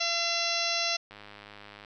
harmonic tone, 680 Hz, F5, 46 cents flat, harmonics 1 / 2 / 3 / 4 / 5 / 6 / 7 / 8 / 9, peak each -35 / -38 / -37 / -33 / -37 / -33 / -37 / -34 / -37 dBFS, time 0-0.97 s, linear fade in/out 10 ms
click train, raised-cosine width 0.3 ms, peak -30 dBFS, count 77, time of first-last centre 1.11-1.848 s, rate 103 Hz
effects none

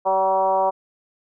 sine tone with frequency modulation, 763 Hz, G5, 47 cents flat, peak -16 dBFS, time 0.05-0.71 s, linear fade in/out 20 ms, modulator 190 Hz, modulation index 1.4, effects none

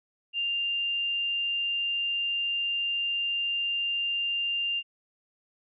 sine tone, 2794 Hz, F7, in tune, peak -26 dBFS, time 0.33-4.83 s, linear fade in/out 50 ms, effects none

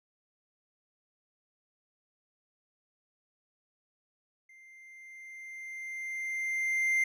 triangle tone with level ramp, 2093 Hz, C7, in tune, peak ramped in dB -52 to -22 dBFS, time 4.49-7.04 s, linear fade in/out 5 ms, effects none

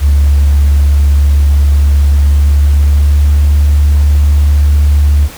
sine tone with pitch glide, 71.5 to 72.88 Hz, D2 to D2, -46 to -13 cents, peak -3 dBFS, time 0-5.29 s, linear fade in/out 50 ms, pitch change +33 cents, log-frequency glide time 2.09-3.41 s, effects tanh soft clip ceiling -1 dBFS + pink hiss -30 dBFS RMS until 5.37 s

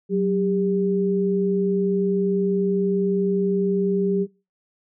sine tone pair together, 187.31 / 399.2 Hz, F#3 / G4, +22 / +32 cents, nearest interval octave + minor second, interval 1310 cents, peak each -21 dBFS, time 0.09-4.27 s, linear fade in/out 50 ms, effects noise-tail reverb RT60 0.3 s tail -24 dB re dry

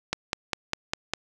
click train, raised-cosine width 0.2 ms, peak -8 dBFS, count 6, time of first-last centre 0.13-1.136 s, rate 4.97 Hz, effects none

